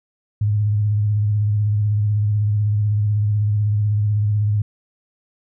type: tone with vibrato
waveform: sine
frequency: 104.7 Hz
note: G#2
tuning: 15 cents sharp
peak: -15 dBFS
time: 0.41-4.62 s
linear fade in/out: 5 ms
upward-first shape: triangle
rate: 16 Hz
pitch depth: 50 cents each way
effects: none